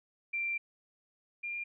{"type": "tone pair in turn", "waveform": "sine", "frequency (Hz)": [2361, 2398], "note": ["D7", "D7"], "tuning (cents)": [9, 36], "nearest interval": "unison", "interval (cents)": 27, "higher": "second", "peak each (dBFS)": [-31, -35], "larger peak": "first", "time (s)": [[0.33, 0.58], [1.43, 1.64]], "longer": "first", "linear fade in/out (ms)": 10, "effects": []}